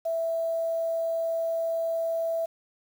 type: tone with quantisation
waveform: sine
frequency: 659.3 Hz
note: E5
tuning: in tune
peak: -25 dBFS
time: 0.05-2.46 s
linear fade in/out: 10 ms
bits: 8
effects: none